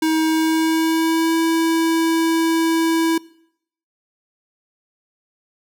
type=tone with pitch glide; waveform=square; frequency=317.8 to 327.7 Hz; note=D#4 to E4; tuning=+37 to -10 cents; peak=-16 dBFS; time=0.02-3.18 s; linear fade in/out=5 ms; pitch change=+53 cents; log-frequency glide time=0.24-1.36 s; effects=noise-tail reverb RT60 0.7 s tail -22 dB re dry